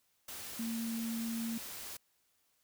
sine tone in noise, 228.5 Hz, A#3, 34 cents flat, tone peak -35 dBFS, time 0.59-1.58 s, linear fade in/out 5 ms, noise white, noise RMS -45 dBFS, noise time 0.28-1.97 s, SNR +7 dB, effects white hiss -75 dBFS RMS until 2.63 s

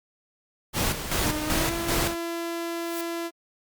pink noise with tremolo, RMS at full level -25 dBFS, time 0.73-2.16 s, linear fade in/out 50 ms, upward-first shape square, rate 2.6 Hz, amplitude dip 60%
sawtooth tone with pitch glide, 304.2 to 337.5 Hz, D#4 to E4, -39 to +41 cents, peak -25 dBFS, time 1.2-3.31 s, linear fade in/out 50 ms, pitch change +180 cents, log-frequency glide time 1.44-1.73 s
blue noise with exponential growth, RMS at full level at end -33 dBFS, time 2.65-3.01 s, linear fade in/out 2 ms, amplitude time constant 78 ms
effects Opus 48 kbps

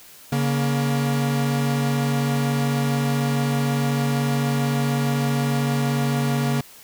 45% pulse tone pair together, 140.6 / 236.5 Hz, C#3 / A#3, +25 / +25 cents, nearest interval major sixth, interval 900 cents, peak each -21 / -24 dBFS, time 0.32-6.61 s, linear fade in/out 5 ms, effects white hiss -46 dBFS RMS until 6.83 s

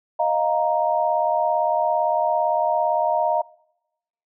sine chord, Eb suspended second, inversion none, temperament just, 622.3 / 700 / 933.4 Hz, Eb5 / F5 / Bb5, 0 / +4 / +2 cents, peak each -22 dBFS, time 0.19-3.42 s, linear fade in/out 10 ms, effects noise-tail reverb RT60 0.9 s tail -25 dB re dry

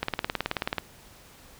click train, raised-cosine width 0.3 ms, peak -10 dBFS, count 15, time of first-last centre 0.03-0.783 s, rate 18.6 Hz, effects pink hiss -52 dBFS RMS until 1.59 s

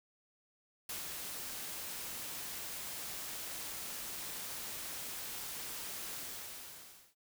white noise with ADSR envelope, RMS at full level -41 dBFS, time 0.89-7.15 s, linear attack 4 ms, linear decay 140 ms, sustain -2 dB, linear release 1000 ms, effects none

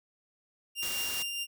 sawtooth tone with tremolo, 2794 Hz, F7, in tune, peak -28 dBFS, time 0.75-1.47 s, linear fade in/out 50 ms, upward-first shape triangle, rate 4.8 Hz, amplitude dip 35%
white noise, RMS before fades -37 dBFS, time 0.82-1.23 s, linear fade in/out 10 ms
effects none

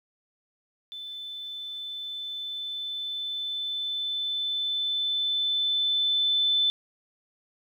sine tone with level ramp, 3520 Hz, A7, in tune, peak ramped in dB -36 to -20 dBFS, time 0.92-6.7 s, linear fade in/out 0 ms, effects 10-bit

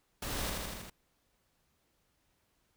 pink noise with echo, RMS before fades -38 dBFS, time 0.22-0.5 s, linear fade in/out 5 ms, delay 80 ms, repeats 5, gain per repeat -2 dB, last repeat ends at 0.9 s, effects pink hiss -75 dBFS RMS until 2.76 s

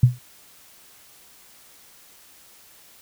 sine tone with exponential decay, 123.47 Hz, B2, in tune, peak -6 dBFS, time 0.03-0.19 s, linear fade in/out 5 ms, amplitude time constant 33 ms, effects white hiss -51 dBFS RMS until 3.01 s

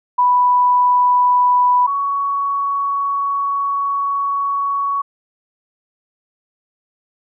sine tone pair in turn, 987.8 / 1119.1 Hz, B5 / C#6, 0 / +16 cents, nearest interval major second, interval 216 cents, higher second, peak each -10 / -16 dBFS, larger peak first, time 0.18-1.87 / 1.87-5.02 s, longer second, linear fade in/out 10 ms, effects none

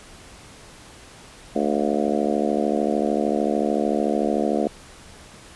harmonic tone with a mistuned harmonic, 73.42 Hz, D2, in tune, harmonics 3 / 4 / 5 / 6 / 7 / 8 / 9 / 10, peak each -25 / -26 / -27 / -28 / -28 / -29 / -30 / -30 dBFS, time 1.55-4.68 s, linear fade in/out 10 ms, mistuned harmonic 10, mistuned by -49 cents, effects pink hiss -45 dBFS RMS until 5.55 s + resampled to 24000 Hz

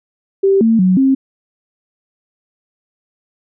sine tone with pitch steps, 390.3 / 225.8 / 185.1 / 267.6 Hz, G4 / A3 / F#3 / C4, -8 / +45 / +1 / +39 cents, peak -8 dBFS, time 0.43-1.15 s, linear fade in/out 10 ms, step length 180 ms, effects none

